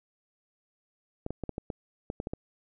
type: clicks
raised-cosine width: 2 ms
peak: -20 dBFS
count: 10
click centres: 1.264 / 1.306 / 1.437 / 1.493 / 1.581 / 1.702 / 2.101 / 2.201 / 2.271 / 2.335 s
effects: none